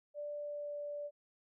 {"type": "tone with pitch glide", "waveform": "sine", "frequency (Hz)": [587.3, 583.6], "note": ["D5", "D5"], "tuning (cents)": [0, -11], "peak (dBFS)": -39, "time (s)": [0.14, 1.11], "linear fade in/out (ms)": 50, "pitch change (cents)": -11, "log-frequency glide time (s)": [0.35, 0.77], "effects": []}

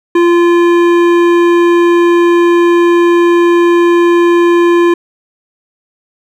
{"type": "tone with hard clipping", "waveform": "triangle", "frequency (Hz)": 344.9, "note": "F4", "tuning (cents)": -22, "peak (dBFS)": -7, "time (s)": [0.15, 4.94], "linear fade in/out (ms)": 5, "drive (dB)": 17, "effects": []}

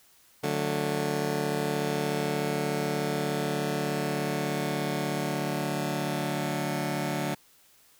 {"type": "chord", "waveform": "15% pulse", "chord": "D major", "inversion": "none", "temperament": "just", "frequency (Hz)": [146.83, 183.54, 220.2], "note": ["D3", "F#3", "A3"], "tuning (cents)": [0, -14, 2], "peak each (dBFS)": [-24, -27, -27], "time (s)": [0.43, 7.35], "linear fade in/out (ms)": 10, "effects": ["white hiss -60 dBFS RMS until 7.99 s"]}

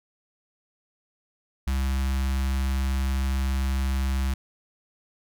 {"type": "tone with notch filter", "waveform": "square", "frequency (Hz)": 66.4, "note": "C2", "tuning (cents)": 26, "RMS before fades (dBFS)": -25, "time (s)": [1.67, 4.34], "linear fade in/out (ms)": 5, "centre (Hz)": 470, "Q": 0.62, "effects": []}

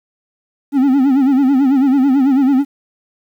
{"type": "tone with vibrato", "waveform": "triangle", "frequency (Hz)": 269.7, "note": "C#4", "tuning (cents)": -47, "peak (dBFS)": -7, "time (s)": [0.72, 2.65], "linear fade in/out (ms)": 50, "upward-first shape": "sine", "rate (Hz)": 9.1, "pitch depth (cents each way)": 110, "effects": ["8-bit"]}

